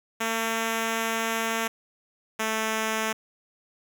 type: tone pair in turn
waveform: 5% pulse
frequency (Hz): 225.8 / 220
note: A3 / A3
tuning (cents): +45 / 0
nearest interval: unison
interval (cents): 45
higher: first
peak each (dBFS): -14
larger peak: neither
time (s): 0.2-1.68 / 2.39-3.13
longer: first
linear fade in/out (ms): 10
effects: none